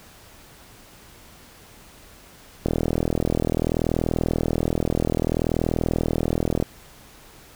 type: click train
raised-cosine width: 2 ms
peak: -8 dBFS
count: 162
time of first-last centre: 2.66-6.626 s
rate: 40.6 Hz
effects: pink hiss -48 dBFS RMS until 7.55 s